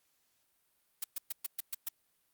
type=noise bursts; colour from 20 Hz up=blue; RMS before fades=-35 dBFS; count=7; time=1.02-1.887 s; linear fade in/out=5 ms; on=21 ms; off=120 ms; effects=white hiss -75 dBFS RMS until 2.33 s + Opus 48 kbps